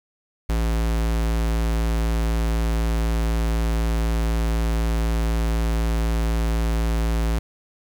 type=tone; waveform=square; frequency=56 Hz; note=A1; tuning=31 cents sharp; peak=-20 dBFS; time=0.49-7.39 s; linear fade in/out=5 ms; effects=8-bit